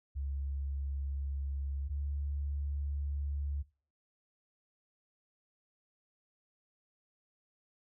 sine tone pair in turn, 69.3 / 71.29 Hz, C#2 / C#2, 0 / +49 cents, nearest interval unison, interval 49 cents, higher second, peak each -34 / -33 dBFS, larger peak second, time 0.15-1.89 / 1.89-3.63 s, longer neither, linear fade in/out 20 ms, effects noise-tail reverb RT60 0.4 s tail -21 dB re dry

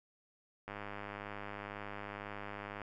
click train, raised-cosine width 0.5 ms, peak -28 dBFS, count 219, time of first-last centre 0.68-2.817 s, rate 102 Hz, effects none

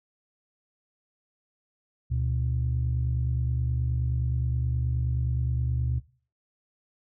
sine tone pair together, 72.39 / 121.9 Hz, D2 / B2, -24 / -22 cents, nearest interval major sixth, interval 902 cents, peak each -26 dBFS, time 2.1-6 s, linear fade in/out 20 ms, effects noise-tail reverb RT60 0.4 s tail -19 dB re dry + tanh soft clip ceiling -18 dBFS

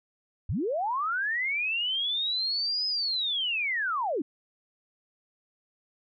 sine linear two-way sweep, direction up then down, 59.4 to 5090 to 247.1 Hz, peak -26 dBFS, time 0.49-4.22 s, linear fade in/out 5 ms, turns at 2.87 s, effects none

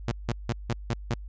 sawtooth tone bursts, 117.3 Hz, A#2, 11 cents sharp, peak -21 dBFS, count 6, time 0.08-1.14 s, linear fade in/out 0 ms, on 35 ms, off 170 ms, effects added 50 Hz sine -37 dBFS peak until 1.28 s + resampled to 16000 Hz

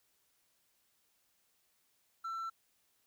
sine tone with hard clipping, 1340 Hz, E6, 28 cents sharp, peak -38 dBFS, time 2.24-2.5 s, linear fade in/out 10 ms, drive 2 dB, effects white hiss -75 dBFS RMS until 3.06 s

